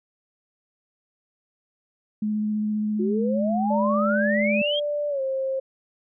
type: tone with vibrato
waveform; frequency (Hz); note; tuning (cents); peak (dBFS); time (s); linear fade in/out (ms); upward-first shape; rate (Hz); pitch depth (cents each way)
sine; 212.4; G#3; +39; -22; 2.22-4.62; 5; triangle; 15; 14
type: exponential sweep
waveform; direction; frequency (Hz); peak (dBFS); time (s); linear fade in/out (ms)
sine; up; 349.2 to 3322; -24; 2.99-4.8; 10
type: tone with pitch glide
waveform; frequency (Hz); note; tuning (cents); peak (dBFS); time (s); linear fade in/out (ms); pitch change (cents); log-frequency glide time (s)
sine; 587.3 to 532.4; D5 to C5; 0 to +30; -23; 3.7-5.6; 10; -170; 5.09-5.21
effects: none